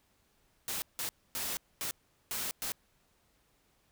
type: noise bursts at uneven times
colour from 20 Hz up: white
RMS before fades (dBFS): -36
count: 6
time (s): 0.68-0.82 / 0.99-1.09 / 1.35-1.57 / 1.81-1.91 / 2.31-2.51 / 2.62-2.72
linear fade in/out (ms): 0
effects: pink hiss -71 dBFS RMS until 3.91 s